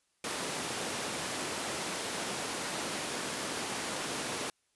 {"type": "high-pass noise", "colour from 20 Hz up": "pink", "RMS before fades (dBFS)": -36, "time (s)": [0.24, 4.5], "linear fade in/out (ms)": 2, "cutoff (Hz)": 230, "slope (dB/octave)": 12, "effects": ["white hiss -75 dBFS RMS until 4.75 s", "resampled to 24000 Hz"]}